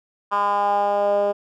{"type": "tone with band-pass filter sweep", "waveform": "10% pulse", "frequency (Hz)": 203.3, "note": "G#3", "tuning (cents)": -37, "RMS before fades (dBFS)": -20, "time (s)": [0.31, 1.33], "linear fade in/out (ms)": 20, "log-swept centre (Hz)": [1100, 530], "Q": 4.2, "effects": []}